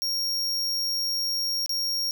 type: tone with dropouts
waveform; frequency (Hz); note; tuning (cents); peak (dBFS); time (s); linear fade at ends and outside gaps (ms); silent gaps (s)
45% pulse; 5570; F8; -5; -25; 0.02-2.11; 0; 1.661-1.694
effects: 11-bit